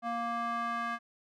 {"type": "tone with band-pass filter sweep", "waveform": "square", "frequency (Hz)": 234, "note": "A#3", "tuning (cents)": 7, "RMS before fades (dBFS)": -34, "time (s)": [0.02, 0.99], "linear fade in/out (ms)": 50, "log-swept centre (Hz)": [920, 1400], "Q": 2.7, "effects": []}